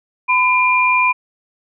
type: tone pair together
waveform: sine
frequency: 1007 / 2395 Hz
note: B5 / D7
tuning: +33 / +33 cents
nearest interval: octave + minor third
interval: 1500 cents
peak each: -14 dBFS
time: 0.28-1.13 s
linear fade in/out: 20 ms
effects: none